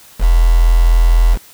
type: tone with quantisation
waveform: sine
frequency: 42 Hz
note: E1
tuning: 33 cents sharp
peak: -6 dBFS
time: 0.19-1.38 s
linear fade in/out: 50 ms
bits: 4
effects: white hiss -42 dBFS RMS until 1.53 s